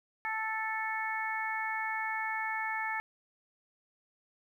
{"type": "harmonic tone", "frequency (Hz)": 440, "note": "A4", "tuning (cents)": 0, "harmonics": [2, 3, 4, 5], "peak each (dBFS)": [-36, -41, -36, -38], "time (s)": [0.25, 3], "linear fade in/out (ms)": 0, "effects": ["11-bit"]}